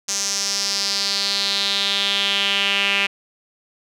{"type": "tone with band-pass filter sweep", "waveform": "sawtooth", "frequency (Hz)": 198.7, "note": "G3", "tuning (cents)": 24, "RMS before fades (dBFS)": -21, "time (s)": [0.08, 3.07], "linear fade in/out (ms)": 10, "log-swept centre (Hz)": [6200, 2600], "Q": 4.2, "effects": []}